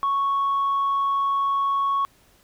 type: tone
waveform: sine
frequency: 1108 Hz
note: C#6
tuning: 1 cent flat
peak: -18 dBFS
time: 0.03-2.05 s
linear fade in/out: 0 ms
effects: tanh soft clip ceiling -17 dBFS + pink hiss -58 dBFS RMS until 2.43 s